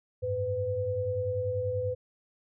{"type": "tone cluster", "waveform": "sine", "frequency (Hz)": [94.1, 104.4, 503], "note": ["F#2", "G#2", "B4"], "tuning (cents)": [30, 10, 32], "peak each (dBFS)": [-37, -35, -29], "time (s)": [0.22, 1.95], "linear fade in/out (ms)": 20, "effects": []}